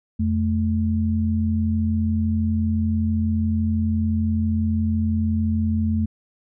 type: tone pair together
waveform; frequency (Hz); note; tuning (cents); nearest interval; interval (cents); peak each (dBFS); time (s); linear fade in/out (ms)
sine; 86.7 / 218.5; F2 / A3; -12 / -12; octave + major third; 1600; -21; 0.19-6.06; 10
effects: none